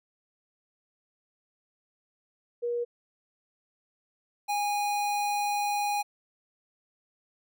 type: tone pair in turn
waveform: sine / square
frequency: 477.6 / 821.7 Hz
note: A#4 / G#5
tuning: +42 / -19 cents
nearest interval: major sixth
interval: 939 cents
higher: second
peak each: -27 dBFS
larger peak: neither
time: 2.62-2.85 / 4.48-6.03 s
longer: second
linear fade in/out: 20 ms
effects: none